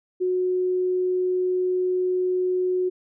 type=tone; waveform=sine; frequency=366.1 Hz; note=F#4; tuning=18 cents flat; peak=-20 dBFS; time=0.2-2.9 s; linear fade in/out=20 ms; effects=none